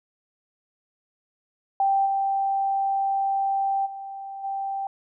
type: tone with level steps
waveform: sine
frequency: 784 Hz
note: G5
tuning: in tune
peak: -18 / -21 / -33 / -26 dBFS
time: 1.8-4.87 s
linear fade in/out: 2 ms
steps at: 2.05 / 3.85 / 4.43 s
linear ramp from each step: 20 ms
effects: none